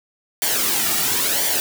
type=noise with flanger; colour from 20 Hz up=white; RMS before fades=-20 dBFS; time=0.42-1.6 s; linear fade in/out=0 ms; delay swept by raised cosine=0.76 to 1.96 ms; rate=0.97 Hz; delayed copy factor=-0.6; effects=none